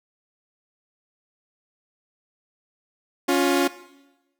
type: tone pair together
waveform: sawtooth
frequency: 278.5 / 353.7 Hz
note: C#4 / F4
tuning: +8 / +22 cents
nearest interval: major third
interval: 414 cents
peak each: -17 dBFS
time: 3.28-3.68 s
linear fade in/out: 10 ms
effects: noise-tail reverb RT60 1.0 s tail -17 dB re dry

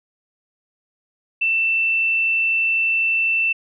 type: tone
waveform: sine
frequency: 2672 Hz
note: E7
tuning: 23 cents sharp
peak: -16 dBFS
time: 1.41-3.53 s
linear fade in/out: 10 ms
effects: none

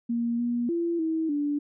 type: tone with pitch steps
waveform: sine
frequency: 234.9 / 239.5 / 339.5 / 321.3 / 290.9 Hz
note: A#3 / A#3 / F4 / E4 / D4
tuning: +13 / +47 / -49 / -44 / -16 cents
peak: -24 dBFS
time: 0.09-1.59 s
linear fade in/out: 10 ms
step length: 300 ms
effects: none

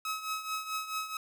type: tone with tremolo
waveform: sawtooth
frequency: 1281 Hz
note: E6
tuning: 50 cents flat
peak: -27 dBFS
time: 0.05-1.17 s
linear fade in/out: 2 ms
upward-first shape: triangle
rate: 4.6 Hz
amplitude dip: 75%
effects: none

